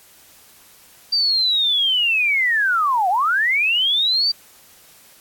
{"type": "linear two-way sweep", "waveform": "sine", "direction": "down then up", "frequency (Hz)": [4699, 698.5, 4699], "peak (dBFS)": -15, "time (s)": [1.12, 4.32], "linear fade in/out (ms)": 10, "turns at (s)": 3.09, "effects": ["white hiss -49 dBFS RMS until 5.2 s", "AAC 64 kbps"]}